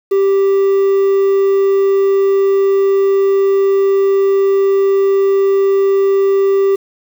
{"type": "tone with quantisation", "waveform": "triangle", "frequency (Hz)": 392, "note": "G4", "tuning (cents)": 0, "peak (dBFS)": -7, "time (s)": [0.11, 6.76], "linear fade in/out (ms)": 10, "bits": 6, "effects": []}